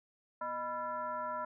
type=tone with frequency modulation; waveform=sine; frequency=987.8 Hz; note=B5; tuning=in tune; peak=-35 dBFS; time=0.41-1.45 s; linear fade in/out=5 ms; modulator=371 Hz; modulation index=1.1; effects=none